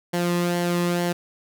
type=tone with flanger; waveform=sawtooth; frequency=174.61 Hz; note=F3; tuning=in tune; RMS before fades=-23 dBFS; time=0.13-1.13 s; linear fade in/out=10 ms; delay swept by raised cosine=0.79 to 1.36 ms; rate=2.2 Hz; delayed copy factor=-0.5; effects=none